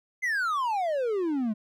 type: exponential sweep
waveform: triangle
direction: down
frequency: 2100 to 205.3 Hz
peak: -23 dBFS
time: 0.22-1.54 s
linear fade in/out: 20 ms
effects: none